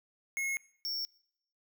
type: tone pair in turn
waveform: square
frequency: 2170 / 5468 Hz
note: C#7 / F8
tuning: -37 / -37 cents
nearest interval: octave + major third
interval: 1600 cents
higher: second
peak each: -32 / -34 dBFS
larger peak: first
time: 0.37-0.57 / 0.85-1.05 s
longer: neither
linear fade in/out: 0 ms
effects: noise-tail reverb RT60 0.7 s tail -22 dB re dry